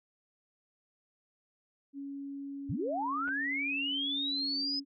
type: tone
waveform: sine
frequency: 278.8 Hz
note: C#4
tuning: 10 cents sharp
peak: -38 dBFS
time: 1.93-4.85 s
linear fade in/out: 50 ms
type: linear sweep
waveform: sine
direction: up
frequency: 74.3 to 5100 Hz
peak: -31 dBFS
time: 2.69-4.8 s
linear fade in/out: 10 ms
type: clicks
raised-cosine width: 0.5 ms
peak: -33 dBFS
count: 2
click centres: 3.277 / 3.288 s
effects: none